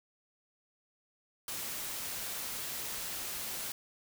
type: noise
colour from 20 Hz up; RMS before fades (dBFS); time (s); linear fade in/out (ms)
white; -39; 1.48-3.72; 2
effects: none